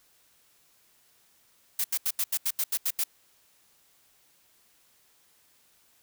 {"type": "noise bursts", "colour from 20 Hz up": "blue", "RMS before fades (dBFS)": -27, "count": 10, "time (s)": [1.79, 3.039], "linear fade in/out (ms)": 5, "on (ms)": 52, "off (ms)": 81, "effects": ["white hiss -64 dBFS RMS until 6.02 s"]}